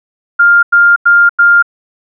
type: tone bursts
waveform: sine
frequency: 1402 Hz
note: F6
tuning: 6 cents sharp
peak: -3 dBFS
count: 4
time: 0.39-1.626 s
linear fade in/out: 10 ms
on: 240 ms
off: 92 ms
effects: none